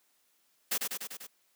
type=noise with echo; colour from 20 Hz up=white; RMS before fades=-30 dBFS; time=0.71-0.78 s; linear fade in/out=10 ms; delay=98 ms; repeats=5; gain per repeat=-3 dB; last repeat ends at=1.27 s; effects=white hiss -71 dBFS RMS until 1.55 s + high-pass 200 Hz 12 dB/octave